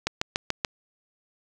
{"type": "click train", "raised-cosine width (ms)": 0.2, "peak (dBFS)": -7, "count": 5, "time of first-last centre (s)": [0.07, 0.648], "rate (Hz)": 6.92, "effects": []}